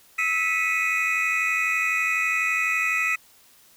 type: tone cluster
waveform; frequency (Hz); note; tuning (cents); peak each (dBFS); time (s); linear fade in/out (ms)
triangle; 1302 / 1972 / 2196 / 2489 / 2581; E6 / B6 / C#7 / D#7 / E7; -22 / -3 / -17 / 0 / -37; -28 / -24 / -30 / -23 / -28; 0.18-3.16; 10
effects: tanh soft clip ceiling -9 dBFS + white hiss -55 dBFS RMS until 3.76 s